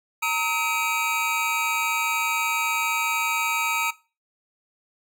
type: tone cluster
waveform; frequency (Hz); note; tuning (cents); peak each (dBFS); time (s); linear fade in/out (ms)
square; 921 / 1277 / 2310 / 2506; A#5 / D#6 / D7 / D#7; -21 / +45 / -29 / +12; -29; 0.22-3.91; 10
effects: noise-tail reverb RT60 0.3 s tail -18 dB re dry